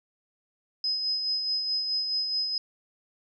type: tone with tremolo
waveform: sine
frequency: 5060 Hz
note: D#8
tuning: 28 cents sharp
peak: -24 dBFS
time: 0.84-2.58 s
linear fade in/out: 2 ms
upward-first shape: sine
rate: 4.7 Hz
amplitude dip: 40%
effects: none